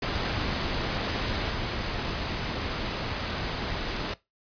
pink noise with level steps, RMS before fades -29 / -31 dBFS, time 0.02-4.14 s, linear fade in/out 5 ms, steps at 1.49 s, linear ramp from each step 10 ms, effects noise-tail reverb RT60 0.2 s tail -19 dB re dry + resampled to 11025 Hz

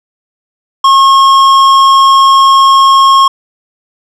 triangle tone with tanh clipping, 1083 Hz, C#6, 41 cents flat, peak -4 dBFS, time 0.84-3.28 s, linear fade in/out 5 ms, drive 16 dB, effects none

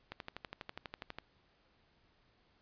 click train, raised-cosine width 0.3 ms, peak -26 dBFS, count 14, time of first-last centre 0.12-1.186 s, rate 12.2 Hz, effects pink hiss -71 dBFS RMS until 2.61 s + resampled to 11025 Hz

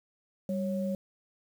sine tone pair together, 196 / 550.5 Hz, G3 / C#5, 0 / -12 cents, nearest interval octave + tritone, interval 1788 cents, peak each -30 / -34 dBFS, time 0.49-0.95 s, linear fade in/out 2 ms, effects 9-bit

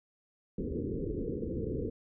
white low-pass noise, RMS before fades -35 dBFS, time 0.58-1.9 s, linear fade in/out 5 ms, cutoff 490 Hz, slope 96 dB/octave, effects none

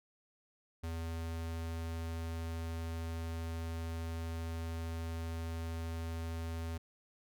square tone, 82.41 Hz, E2, in tune, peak -38 dBFS, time 0.83-6.78 s, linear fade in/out 10 ms, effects none

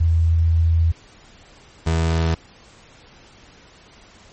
sine / 30% pulse tone pair in turn, 82.41 / 81.84 Hz, E2 / E2, 0 / -12 cents, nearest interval unison, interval 12 cents, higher first, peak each -13 / -14 dBFS, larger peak first, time 0-0.92 / 1.86-2.35 s, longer first, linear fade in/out 10 ms, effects pink hiss -48 dBFS RMS until 4.32 s + MP3 32 kbps

